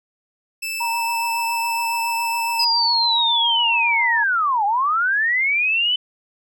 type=tone; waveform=sawtooth; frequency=2637 Hz; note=E7; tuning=in tune; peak=-21 dBFS; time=0.62-2.65 s; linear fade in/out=10 ms
type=tone with vibrato; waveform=sine; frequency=932.3 Hz; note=A#5; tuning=in tune; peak=-21 dBFS; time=0.8-4.24 s; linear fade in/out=10 ms; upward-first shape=triangle; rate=7.2 Hz; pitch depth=35 cents each way
type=linear two-way sweep; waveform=sine; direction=down then up; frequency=5050 to 784 to 3036 Hz; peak=-16 dBFS; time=2.59-5.96 s; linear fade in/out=5 ms; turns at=4.65 s
effects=none